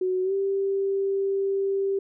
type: tone with pitch glide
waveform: sine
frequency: 370 to 392 Hz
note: F#4 to G4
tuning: 0 to 0 cents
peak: -22 dBFS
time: 0.01-1.99 s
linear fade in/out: 5 ms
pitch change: +100 cents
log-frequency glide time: 0.23-0.33 s
effects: none